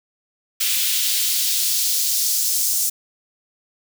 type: noise with high-pass filter sweep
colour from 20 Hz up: white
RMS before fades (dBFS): -20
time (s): 0.6-2.9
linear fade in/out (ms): 10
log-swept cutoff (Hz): 2800 to 6400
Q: 1.4
effects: none